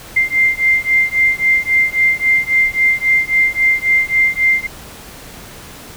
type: beating tone pair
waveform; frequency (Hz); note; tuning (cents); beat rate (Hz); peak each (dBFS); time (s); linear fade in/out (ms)
sine; 2093 / 2096.7; C7 / C7; 0 / +3; 3.7; -14; 0.16-4.67; 10
effects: pink hiss -35 dBFS RMS until 5.96 s